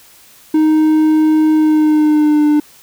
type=tone with pitch glide; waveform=triangle; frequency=311.1 to 298.4 Hz; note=D#4 to D4; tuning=0 to +28 cents; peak=-6 dBFS; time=0.54-2.6 s; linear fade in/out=5 ms; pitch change=-72 cents; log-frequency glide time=1.54-2.47 s; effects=white hiss -44 dBFS RMS until 2.82 s